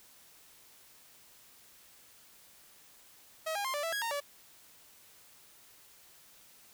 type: tone with pitch steps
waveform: sawtooth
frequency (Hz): 638 / 810 / 1055 / 585 / 660 / 1653 / 921 / 574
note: D#5 / G#5 / C6 / D5 / E5 / G#6 / A#5 / D5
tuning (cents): +43 / -43 / +14 / -7 / +2 / -9 / -21 / -40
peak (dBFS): -29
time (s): 3.46-4.204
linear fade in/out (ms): 10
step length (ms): 93
effects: white hiss -59 dBFS RMS until 6.73 s